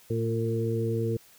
harmonic tone with a mistuned harmonic, 113.8 Hz, A#2, 41 cents flat, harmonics 1 / 2 / 3 / 4, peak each -28 / -34 / -33 / -30 dBFS, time 0.1-1.17 s, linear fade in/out 5 ms, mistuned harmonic 3, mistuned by +17 cents, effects white hiss -56 dBFS RMS until 1.38 s

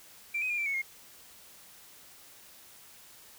sine tone with pitch steps, 2353 / 2515 / 2415 / 2341 / 2210 / 2141 Hz, D7 / D#7 / D7 / D7 / C#7 / C7, +3 / +18 / +48 / -6 / -6 / +39 cents, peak -28 dBFS, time 0.34-0.82 s, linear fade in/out 10 ms, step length 80 ms, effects tanh soft clip ceiling -24 dBFS + white hiss -54 dBFS RMS until 3.38 s

